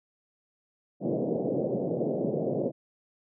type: band-pass noise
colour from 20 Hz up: white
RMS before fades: -29 dBFS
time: 1-2.72 s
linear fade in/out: 50 ms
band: 130 to 600 Hz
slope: 48 dB/octave
effects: none

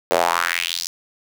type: tone with high-pass filter sweep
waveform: square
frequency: 42.8 Hz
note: F1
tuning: 34 cents flat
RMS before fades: -21 dBFS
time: 0.11-0.87 s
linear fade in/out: 0 ms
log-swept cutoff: 500 to 5600 Hz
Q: 3.1
effects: none

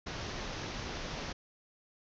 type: low-pass noise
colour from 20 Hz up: pink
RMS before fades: -40 dBFS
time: 0.06-1.33 s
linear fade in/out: 10 ms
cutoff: 6400 Hz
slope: 96 dB/octave
effects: none

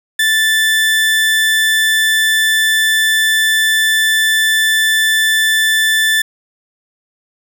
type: tone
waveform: 30% pulse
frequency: 1760 Hz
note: A6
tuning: in tune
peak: -8 dBFS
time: 0.19-6.22 s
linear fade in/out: 5 ms
effects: none

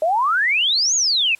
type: exponential two-way sweep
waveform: sine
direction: up then down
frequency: 604 to 6900 to 2450 Hz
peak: -15 dBFS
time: 0.02-1.35 s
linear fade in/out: 2 ms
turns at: 0.95 s
effects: white hiss -52 dBFS RMS until 1.39 s + low-pass 11000 Hz 12 dB/octave

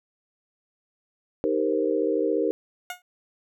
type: chord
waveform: sine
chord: C minor seventh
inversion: first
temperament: equal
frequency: 311.1 / 392 / 466.2 / 523.3 Hz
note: Eb4 / G4 / Bb4 / C5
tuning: 0 / 0 / 0 / 0 cents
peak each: -27 / -27 / -25 / -29 dBFS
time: 1.44-2.51 s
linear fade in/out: 0 ms
type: tone with exponential decay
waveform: 15% pulse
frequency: 720 Hz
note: F#5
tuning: 47 cents flat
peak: -22 dBFS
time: 2.9-3.02 s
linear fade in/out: 2 ms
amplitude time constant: 26 ms
effects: none

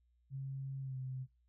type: tone with pitch glide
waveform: sine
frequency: 135.3 to 130.09 Hz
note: C#3 to C3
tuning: -42 to -10 cents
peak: -39 dBFS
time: 0.3-1.27 s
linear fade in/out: 50 ms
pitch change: -68 cents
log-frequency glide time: 0.81-0.97 s
effects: noise-tail reverb RT60 0.2 s tail -22 dB re dry + added 60 Hz sine -70 dBFS peak until 1.48 s

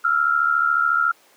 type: tone pair together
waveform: sine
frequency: 1326 / 1400 Hz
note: E6 / F6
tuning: +10 / +4 cents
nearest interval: minor second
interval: 94 cents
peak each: -20 / -18 dBFS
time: 0.04-1.12 s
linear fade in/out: 10 ms
effects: pink hiss -54 dBFS RMS until 1.36 s + high-pass 400 Hz 12 dB/octave

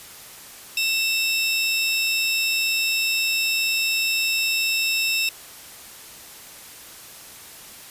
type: tone pair together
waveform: 30% pulse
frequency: 2661 / 3759 Hz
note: E7 / A#7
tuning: +16 / +14 cents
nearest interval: tritone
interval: 598 cents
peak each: -18 / -25 dBFS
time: 0.77-5.29 s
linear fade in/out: 2 ms
effects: white hiss -42 dBFS RMS until 7.9 s + resampled to 32000 Hz

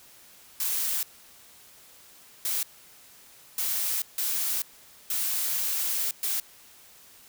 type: noise bursts at uneven times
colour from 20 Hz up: blue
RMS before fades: -28 dBFS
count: 6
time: 0.6-1.03 / 2.45-2.63 / 3.58-4.02 / 4.18-4.62 / 5.1-6.11 / 6.23-6.4 s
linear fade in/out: 2 ms
effects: white hiss -53 dBFS RMS until 7.28 s

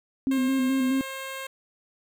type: tone with vibrato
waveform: sine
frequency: 261.2 Hz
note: C4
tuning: 3 cents flat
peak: -21 dBFS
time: 0.27-1.01 s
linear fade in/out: 0 ms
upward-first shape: square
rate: 4.7 Hz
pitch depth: 39 cents each way
type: tone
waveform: 10% pulse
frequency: 534 Hz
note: C5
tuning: 35 cents sharp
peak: -25 dBFS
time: 0.31-1.47 s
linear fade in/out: 5 ms
effects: none

